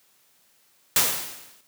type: noise with exponential decay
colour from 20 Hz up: white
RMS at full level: -17 dBFS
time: 0.96-1.61 s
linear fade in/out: 2 ms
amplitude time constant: 140 ms
effects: white hiss -62 dBFS RMS until 1.67 s + high-pass 100 Hz 12 dB/octave